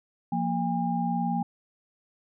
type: tone cluster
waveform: sine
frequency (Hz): 174.4 / 233.7 / 808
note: F3 / A#3 / G#5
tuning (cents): -2 / +5 / -48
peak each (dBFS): -29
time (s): 0.32-1.43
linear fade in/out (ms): 5
effects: none